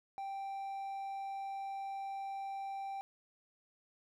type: tone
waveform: triangle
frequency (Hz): 784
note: G5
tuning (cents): 0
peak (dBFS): -37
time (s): 0.18-3.01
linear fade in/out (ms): 0
effects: none